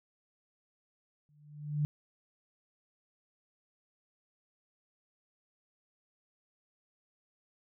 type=tone with exponential growth; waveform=sine; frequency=148.4 Hz; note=D3; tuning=18 cents sharp; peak=-25 dBFS; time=1.29-1.85 s; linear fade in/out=0 ms; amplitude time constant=120 ms; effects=none